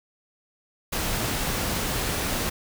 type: noise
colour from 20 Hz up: pink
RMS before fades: -27 dBFS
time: 0.92-2.5 s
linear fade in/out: 10 ms
effects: none

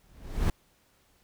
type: noise with exponential growth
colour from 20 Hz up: brown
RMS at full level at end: -21 dBFS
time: 0.04-0.5 s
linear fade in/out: 2 ms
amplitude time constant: 98 ms
effects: pink hiss -66 dBFS RMS until 1.23 s

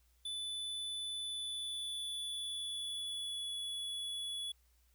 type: tone with pitch glide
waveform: square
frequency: 3491 to 3398 Hz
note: A7 to G#7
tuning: -14 to +39 cents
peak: -39 dBFS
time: 0.25-4.52 s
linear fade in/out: 5 ms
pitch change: -47 cents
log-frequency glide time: 1.19-3.62 s
effects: added 60 Hz sine -68 dBFS peak until 4.94 s + white hiss -75 dBFS RMS until 4.94 s

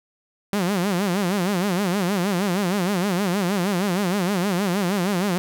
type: tone with vibrato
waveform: sawtooth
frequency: 189.3 Hz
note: F#3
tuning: 40 cents sharp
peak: -16 dBFS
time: 0.53-5.38 s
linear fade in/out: 0 ms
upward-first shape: sine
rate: 6.4 Hz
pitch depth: 170 cents each way
effects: none

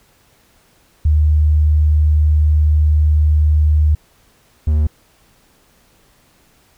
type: tone pair in turn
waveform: sine / triangle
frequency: 76 / 76 Hz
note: D#2 / D#2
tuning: -40 / -40 cents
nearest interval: unison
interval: 0 cents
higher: neither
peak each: -9 dBFS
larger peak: neither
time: 1.05-3.95 / 4.67-4.87 s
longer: first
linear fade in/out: 5 ms
effects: pink hiss -54 dBFS RMS until 6.77 s

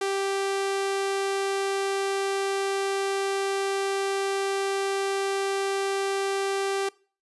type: tone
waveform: sawtooth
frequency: 392 Hz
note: G4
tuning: in tune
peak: -21 dBFS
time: 0.01-6.89 s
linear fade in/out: 5 ms
effects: noise-tail reverb RT60 0.4 s tail -22 dB re dry + resampled to 24000 Hz

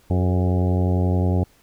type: harmonic tone with a mistuned harmonic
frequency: 91 Hz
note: F#2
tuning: 28 cents flat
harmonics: 1 / 2 / 3 / 4 / 5 / 6 / 7 / 8 / 9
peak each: -18 / -24 / -28 / -30 / -32 / -34 / -35 / -36 / -37 dBFS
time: 0.1-1.44 s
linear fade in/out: 5 ms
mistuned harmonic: 5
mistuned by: -46 cents
effects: pink hiss -57 dBFS RMS until 1.62 s

